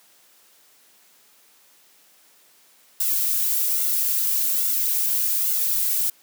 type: noise with flanger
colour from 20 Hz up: violet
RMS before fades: -22 dBFS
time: 3-6.1 s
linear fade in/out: 5 ms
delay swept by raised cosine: 1.4 to 3.1 ms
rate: 1.2 Hz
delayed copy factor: +0.75
effects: white hiss -56 dBFS RMS until 6.22 s + high-pass 200 Hz 12 dB/octave